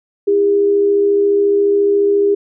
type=tone pair together; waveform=sine; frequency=329.6 / 403.9 Hz; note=E4 / G#4; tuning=0 / -48 cents; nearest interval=major third; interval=352 cents; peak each=-22 / -10 dBFS; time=0.27-2.35 s; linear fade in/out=10 ms; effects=none